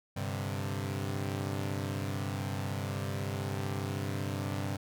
sawtooth chord, G suspended fourth, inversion none, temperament equal, 98 / 130.81 / 146.83 Hz, G2 / C3 / D3, 0 / 0 / 0 cents, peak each -31 / -34 / -37 dBFS, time 0.16-4.77 s, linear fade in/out 10 ms, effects none

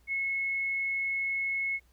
sine tone, 2184 Hz, C#7, 26 cents flat, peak -28 dBFS, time 0.07-1.8 s, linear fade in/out 50 ms, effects added 60 Hz sine -62 dBFS peak until 1.92 s + pink hiss -69 dBFS RMS until 1.92 s

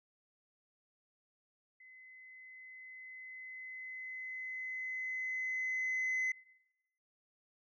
sine tone with level ramp, 2036 Hz, C7, 48 cents flat, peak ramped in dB -55 to -29 dBFS, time 1.8-6.32 s, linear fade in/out 5 ms, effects noise-tail reverb RT60 0.9 s tail -22 dB re dry + tanh soft clip ceiling -30 dBFS

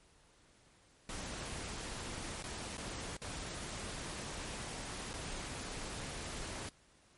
pink noise with dropouts, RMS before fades -43 dBFS, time 1.09-6.69 s, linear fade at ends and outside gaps 2 ms, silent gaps 2.426-2.439 / 2.77-2.779 / 3.168-3.217 / 5.133-5.138 s, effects pink hiss -66 dBFS RMS until 7.17 s + MP3 48 kbps

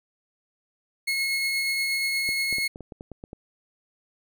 30% pulse tone with tremolo, 2172 Hz, C#7, 36 cents flat, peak -20 dBFS, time 1.07-2.68 s, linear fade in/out 10 ms, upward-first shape triangle, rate 8.4 Hz, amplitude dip 25%
clicks, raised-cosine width 2 ms, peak -25 dBFS, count 10, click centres 2.29 / 2.527 / 2.584 / 2.759 / 2.807 / 2.922 / 3.009 / 3.117 / 3.239 / 3.331 s
effects none

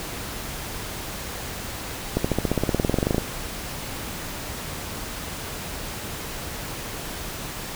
accelerating click train, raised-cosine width 2 ms, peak -7 dBFS, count 20, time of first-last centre 2.17-3.182 s, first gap 75 ms, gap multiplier 0.96, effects pink hiss -33 dBFS RMS until 7.75 s

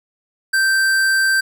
sine tone with hard clipping, 1563 Hz, G6, 6 cents flat, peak -15 dBFS, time 0.53-1.41 s, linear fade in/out 10 ms, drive 15 dB, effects none

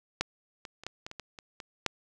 clicks, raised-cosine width 0.2 ms, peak -10 / -24 / -28 / -18 / -22 / -25 / -22 / -27 / -24 / -9 dBFS, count 10, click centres 0.21 / 0.652 / 0.836 / 0.866 / 1.065 / 1.114 / 1.197 / 1.388 / 1.602 / 1.863 s, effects none

